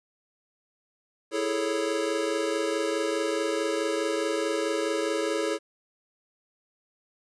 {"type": "chord", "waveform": "square", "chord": "A major seventh", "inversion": "second", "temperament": "equal", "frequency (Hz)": [329.6, 415.3, 440, 554.4], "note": ["E4", "G#4", "A4", "C#5"], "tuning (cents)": [0, 0, 0, 0], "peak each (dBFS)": -32, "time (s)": [1.31, 5.59], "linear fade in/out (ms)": 50, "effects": ["resampled to 22050 Hz", "10-bit"]}